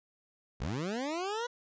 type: linear sweep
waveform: 20% pulse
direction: up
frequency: 49.09 to 493.9 Hz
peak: -28 dBFS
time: 0.6-1.47 s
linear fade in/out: 10 ms
effects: resampled to 16000 Hz